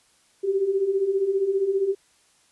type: beating tone pair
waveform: sine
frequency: 377.4 / 392.4 Hz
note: F#4 / G4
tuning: +34 / +2 cents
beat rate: 15 Hz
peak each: -27 / -21 dBFS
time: 0.43-1.95 s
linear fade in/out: 20 ms
effects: white hiss -61 dBFS RMS until 2.51 s + resampled to 24000 Hz